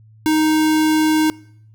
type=tone; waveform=square; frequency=311.4 Hz; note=D#4; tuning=2 cents sharp; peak=-14 dBFS; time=0.26-1.3 s; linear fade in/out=0 ms; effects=noise-tail reverb RT60 0.7 s tail -24 dB re dry + added 109 Hz sine -44 dBFS peak until 1.74 s